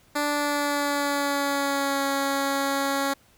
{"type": "tone with pitch glide", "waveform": "10% pulse", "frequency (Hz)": [292.8, 276.4], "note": ["D4", "C#4"], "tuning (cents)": [-5, -5], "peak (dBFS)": -15, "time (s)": [0.15, 3.14], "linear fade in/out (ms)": 10, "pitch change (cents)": -100, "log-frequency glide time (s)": [0.28, 2.04], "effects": ["pink hiss -59 dBFS RMS until 3.37 s"]}